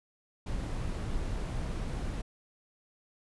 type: noise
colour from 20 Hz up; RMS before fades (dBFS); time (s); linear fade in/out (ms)
brown; -34; 0.46-2.22; 10
effects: resampled to 24000 Hz